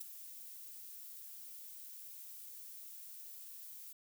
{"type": "noise with ADSR envelope", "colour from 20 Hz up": "violet", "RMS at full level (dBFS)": -42, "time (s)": [0, 3.93], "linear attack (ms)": 11, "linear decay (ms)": 16, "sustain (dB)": -9, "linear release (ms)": 8, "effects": []}